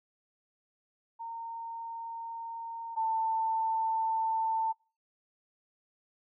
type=tone pair in turn; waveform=sine; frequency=918 / 892.9 Hz; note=A#5 / A5; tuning=-27 / +25 cents; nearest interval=unison; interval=48 cents; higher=first; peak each=-37 / -27 dBFS; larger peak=second; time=1.19-2.96 / 2.96-4.73 s; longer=neither; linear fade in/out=20 ms; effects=noise-tail reverb RT60 0.4 s tail -26 dB re dry